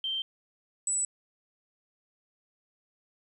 sine tone pair in turn, 3136 / 7917 Hz, G7 / B8, 0 / +3 cents, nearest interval octave + major third, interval 1603 cents, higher second, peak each -29 / -26 dBFS, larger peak second, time 0.04-0.22 / 0.87-1.05 s, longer neither, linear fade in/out 2 ms, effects 11-bit

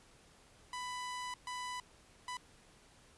sawtooth tone bursts at uneven times, 995 Hz, B5, 13 cents sharp, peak -36 dBFS, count 3, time 0.73-1.34 / 1.47-1.8 / 2.28-2.37 s, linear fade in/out 2 ms, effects pink hiss -63 dBFS RMS until 3.17 s + resampled to 24000 Hz

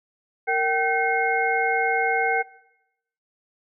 sine tone cluster, 461.7 / 771 / 1534 / 2155 Hz, A#4 / G5 / G6 / C#7, -17 / -29 / -38 / -49 cents, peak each -26 / -23 / -26 / -26 dBFS, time 0.47-2.43 s, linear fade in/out 20 ms, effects noise-tail reverb RT60 0.8 s tail -18 dB re dry

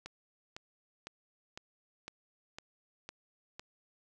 click train, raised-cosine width 0.2 ms, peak -26 dBFS, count 8, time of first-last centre 0.06-3.595 s, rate 1.98 Hz, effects none

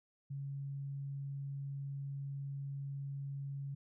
sine tone, 139.1 Hz, C#3, 6 cents sharp, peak -39 dBFS, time 0.3-3.75 s, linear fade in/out 10 ms, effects none

